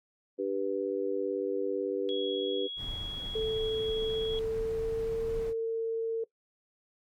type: chord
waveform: sine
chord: G major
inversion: second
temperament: just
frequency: 294 / 392 / 490 Hz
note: D4 / G4 / B4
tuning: +2 / 0 / -14 cents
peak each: -36 / -32 / -33 dBFS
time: 0.38-2.68 s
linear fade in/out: 20 ms
type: tone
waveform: sine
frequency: 3327 Hz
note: G#7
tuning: 2 cents sharp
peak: -36 dBFS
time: 2.09-4.39 s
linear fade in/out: 0 ms
type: noise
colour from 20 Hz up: brown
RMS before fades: -41 dBFS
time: 2.76-5.54 s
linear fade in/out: 50 ms
type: tone with pitch glide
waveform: sine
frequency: 440 to 452.9 Hz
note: A4 to A#4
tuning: 0 to -50 cents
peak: -28 dBFS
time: 3.35-6.24 s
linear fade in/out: 5 ms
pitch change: +50 cents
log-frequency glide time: 3.82-5.23 s
effects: noise-tail reverb RT60 0.1 s tail -20 dB re dry + AAC 64 kbps